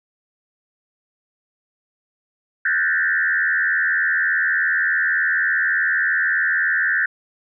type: tone with frequency modulation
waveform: sine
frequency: 1667 Hz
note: G#6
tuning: 6 cents sharp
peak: -16 dBFS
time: 2.65-7.06 s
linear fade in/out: 5 ms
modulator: 83.4 Hz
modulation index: 2.3
effects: none